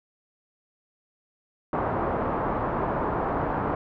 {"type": "low-pass noise", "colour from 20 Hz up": "white", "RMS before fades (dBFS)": -27, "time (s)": [1.73, 3.75], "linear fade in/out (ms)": 2, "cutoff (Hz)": 1100, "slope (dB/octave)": 24, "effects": []}